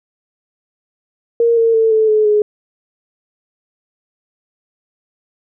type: tone with pitch steps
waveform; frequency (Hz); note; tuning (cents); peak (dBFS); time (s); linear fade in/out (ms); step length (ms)
sine; 466.2 / 456.6 / 447.2 / 438 / 429 / 420.2; A#4 / A#4 / A4 / A4 / A4 / G#4; 0 / -36 / +28 / -8 / -44 / +20; -9; 1.4-2.42; 2; 170
effects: none